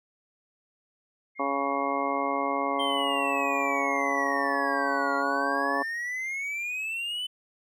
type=tone with pitch glide; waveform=sine; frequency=2131 to 1942.9 Hz; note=C7 to B6; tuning=+31 to -29 cents; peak=-38 dBFS; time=1.35-5.23 s; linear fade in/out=50 ms; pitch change=-160 cents; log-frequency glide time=2.69-3.27 s
type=harmonic tone; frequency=139.3 Hz; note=C#3; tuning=9 cents sharp; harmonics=2 / 3 / 4 / 5 / 6 / 7 / 8; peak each=-33 / -36 / -33 / -33 / -35 / -34 / -30 dBFS; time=1.39-5.83 s; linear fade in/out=10 ms
type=exponential two-way sweep; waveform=triangle; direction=down then up; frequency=3172 to 1396.9 to 3033 Hz; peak=-28 dBFS; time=2.79-7.27 s; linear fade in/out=10 ms; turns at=5.16 s
effects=none